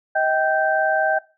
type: tone cluster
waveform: sine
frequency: 633 / 778 / 1562 Hz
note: D#5 / G5 / G6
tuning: +30 / -13 / -7 cents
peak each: -21 dBFS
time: 0.15-1.19 s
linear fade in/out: 10 ms
effects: noise-tail reverb RT60 0.3 s tail -18 dB re dry